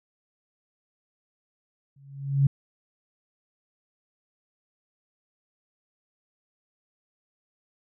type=tone with exponential growth; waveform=sine; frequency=138.59 Hz; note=C#3; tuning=in tune; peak=-14 dBFS; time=1.96-2.47 s; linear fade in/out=5 ms; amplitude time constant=110 ms; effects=none